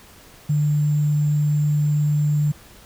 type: tone with sample-and-hold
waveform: sine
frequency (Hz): 148.5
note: D3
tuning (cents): +20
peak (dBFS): -16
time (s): 0.49-2.52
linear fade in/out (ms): 10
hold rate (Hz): 7350
effects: pink hiss -47 dBFS RMS until 2.85 s